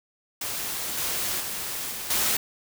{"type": "noise with level steps", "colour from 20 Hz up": "white", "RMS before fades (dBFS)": [-31, -28, -32, -34, -24], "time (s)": [0.41, 2.37], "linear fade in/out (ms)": 5, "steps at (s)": [0.97, 1.4, 1.91, 2.1], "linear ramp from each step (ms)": 5, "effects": []}